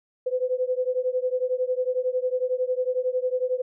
sine beating tone pair, 502 / 513 Hz, B4 / C5, +28 / -34 cents, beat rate 11 Hz, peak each -25 / -26 dBFS, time 0.26-3.62 s, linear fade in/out 10 ms, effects none

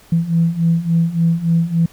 sine beating tone pair, 164.81 / 168.31 Hz, E3 / E3, 0 / +36 cents, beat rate 3.5 Hz, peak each -17 / -14 dBFS, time 0.12-1.86 s, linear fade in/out 5 ms, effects tanh soft clip ceiling -5 dBFS + pink hiss -47 dBFS RMS until 1.92 s

